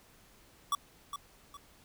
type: tone with echo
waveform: square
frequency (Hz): 1143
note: D6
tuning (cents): -47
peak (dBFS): -28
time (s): 0.72-0.75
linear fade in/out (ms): 2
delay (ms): 410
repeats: 2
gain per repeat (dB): -9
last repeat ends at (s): 1.57
effects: pink hiss -61 dBFS RMS until 1.84 s